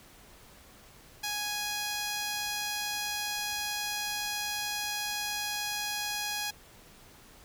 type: tone with notch filter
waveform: 5% pulse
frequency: 830.6 Hz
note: G#5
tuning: in tune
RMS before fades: -34 dBFS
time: 1.23-6.51 s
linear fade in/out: 10 ms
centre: 8700 Hz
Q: 1.8
effects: pink hiss -55 dBFS RMS until 7.44 s